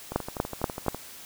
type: two click trains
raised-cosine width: 1 ms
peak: -9 / -19 dBFS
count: 4 / 11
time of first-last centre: 0.16-0.883 / 0.12-0.946 s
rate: 4.15 / 12.1 Hz
effects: white hiss -45 dBFS RMS until 1.25 s